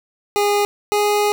25% pulse tone pair in turn, 410.2 / 414.5 Hz, G#4 / G#4, -21 / -3 cents, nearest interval unison, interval 18 cents, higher second, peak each -11 dBFS, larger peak neither, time 0.36-0.65 / 0.92-1.32 s, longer second, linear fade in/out 0 ms, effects none

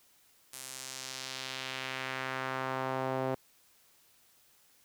sawtooth tone with band-pass filter sweep, 131.4 Hz, C3, 8 cents sharp, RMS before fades -37 dBFS, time 0.53-3.35 s, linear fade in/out 5 ms, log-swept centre 10000 to 580 Hz, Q 1.2, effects white hiss -65 dBFS RMS until 4.84 s

